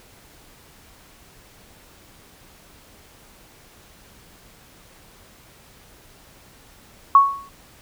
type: tone with exponential decay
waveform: sine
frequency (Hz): 1108.7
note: C#6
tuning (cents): 0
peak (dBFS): -5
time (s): 7.15-7.49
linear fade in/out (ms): 2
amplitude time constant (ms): 73
effects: pink hiss -50 dBFS RMS until 7.81 s